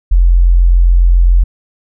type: tone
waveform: sine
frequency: 43.65 Hz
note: F1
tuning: in tune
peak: -4 dBFS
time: 0.11-1.44 s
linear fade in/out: 10 ms
effects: none